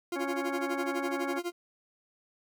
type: tone with tremolo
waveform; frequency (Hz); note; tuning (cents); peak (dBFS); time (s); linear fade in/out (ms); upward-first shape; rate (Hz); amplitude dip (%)
40% pulse; 349.2; F4; 0; -29; 0.12-1.52; 2; sine; 12; 95
type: harmonic tone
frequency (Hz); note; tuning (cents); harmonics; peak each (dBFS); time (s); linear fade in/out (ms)
277.2; C#4; 0; 1 / 2 / 3 / 4 / 5 / 6 / 8; -35 / -38 / -40 / -41 / -42 / -43 / -44; 0.15-1.4; 20
effects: none